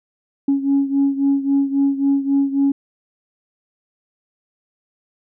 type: beating tone pair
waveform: sine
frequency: 276.4 / 280.1 Hz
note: C#4 / C#4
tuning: -5 / +18 cents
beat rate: 3.7 Hz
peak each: -15 / -19 dBFS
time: 0.48-2.72 s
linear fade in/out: 5 ms
effects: tanh soft clip ceiling -9 dBFS